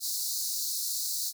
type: high-pass noise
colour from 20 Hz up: pink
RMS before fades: -32 dBFS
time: 0-1.33 s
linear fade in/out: 50 ms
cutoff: 4000 Hz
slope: 96 dB/octave
effects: none